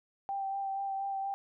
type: tone with vibrato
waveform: sine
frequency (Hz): 784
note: G5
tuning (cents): 0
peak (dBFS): -32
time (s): 0.29-1.34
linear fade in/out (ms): 0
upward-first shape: sine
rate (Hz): 4.2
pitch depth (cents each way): 17
effects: none